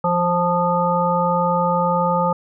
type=harmonic tone with a mistuned harmonic; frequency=175.8 Hz; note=F3; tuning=12 cents sharp; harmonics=1 / 3 / 5 / 7; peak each=-22 / -21 / -20 / -22 dBFS; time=0.04-2.33 s; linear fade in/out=5 ms; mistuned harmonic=1; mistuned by=-24 cents; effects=none